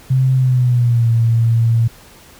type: tone with pitch glide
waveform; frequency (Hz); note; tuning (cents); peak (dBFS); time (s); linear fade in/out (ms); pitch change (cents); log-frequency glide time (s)
sine; 130.81 to 115.2; C3 to A#2; 0 to -20; -10; 0.1-1.88; 10; -220; 0.35-1.1
effects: pink hiss -43 dBFS RMS until 2.39 s